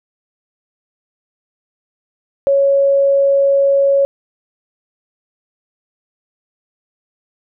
sine tone, 554.4 Hz, C#5, in tune, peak -9 dBFS, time 2.47-4.05 s, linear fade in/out 0 ms, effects none

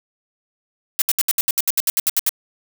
blue noise bursts, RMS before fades -17 dBFS, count 14, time 0.99-2.292 s, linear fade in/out 0 ms, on 28 ms, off 70 ms, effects none

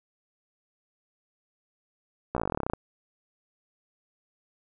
slowing click train, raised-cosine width 1 ms, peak -14 dBFS, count 17, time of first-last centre 2.35-2.735 s, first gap 15 ms, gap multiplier 1.06, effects none

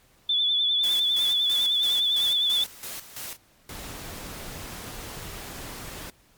sine tone with vibrato, 3476 Hz, A7, 22 cents flat, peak -20 dBFS, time 0.29-2.64 s, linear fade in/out 5 ms, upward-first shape triangle, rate 9.9 Hz, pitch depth 59 cents each way
white noise with tremolo, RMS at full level -36 dBFS, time 0.83-3.37 s, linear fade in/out 10 ms, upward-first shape square, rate 3 Hz, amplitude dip 70%
pink noise, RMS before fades -38 dBFS, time 3.69-6.1 s, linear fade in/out 2 ms
effects pink hiss -60 dBFS RMS until 6.37 s + MP3 96 kbps

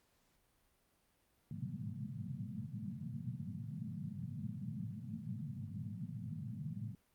pink band-pass noise, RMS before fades -44 dBFS, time 1.51-6.95 s, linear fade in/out 2 ms, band 100 to 230 Hz, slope 96 dB/octave, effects pink hiss -75 dBFS RMS until 7.14 s + Opus 48 kbps

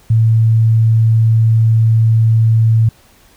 sine tone, 112.5 Hz, A2, 39 cents sharp, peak -7 dBFS, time 0.1-2.89 s, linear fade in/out 5 ms, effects pink hiss -48 dBFS RMS until 3.36 s

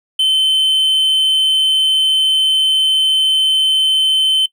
triangle tone, 3073 Hz, G7, 35 cents flat, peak -9 dBFS, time 0.19-4.46 s, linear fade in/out 5 ms, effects noise-tail reverb RT60 0.1 s tail -19 dB re dry

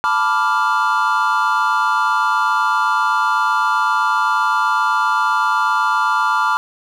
triangle chord, B half-diminished seventh, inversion third, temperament equal, 880 / 987.8 / 1174.7 / 1396.9 Hz, A5 / B5 / D6 / F6, 0 / 0 / 0 / 0 cents, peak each -19 / -18 / -17 / -17 dBFS, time 0.04-6.57 s, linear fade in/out 0 ms, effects none

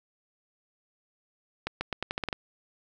accelerating click train, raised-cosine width 0.3 ms, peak -14 dBFS, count 9, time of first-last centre 1.67-2.328 s, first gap 140 ms, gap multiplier 0.84, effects none

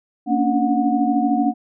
sine tone cluster, 231 / 277.5 / 290.6 / 729 Hz, A#3 / C#4 / D4 / F#5, -16 / +2 / -18 / -26 cents, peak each -21 dBFS, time 0.26-1.54 s, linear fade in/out 50 ms, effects none

